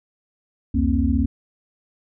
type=tone cluster; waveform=sine; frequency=65.2 / 84.6 / 231.9 / 267.1 Hz; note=C2 / E2 / A#3 / C4; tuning=-5 / +45 / -9 / +36 cents; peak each=-22 dBFS; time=0.74-1.26 s; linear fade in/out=10 ms; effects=none